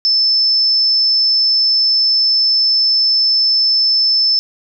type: tone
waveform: sine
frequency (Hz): 5270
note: E8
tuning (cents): -1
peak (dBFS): -10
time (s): 0.05-4.39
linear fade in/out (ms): 0
effects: none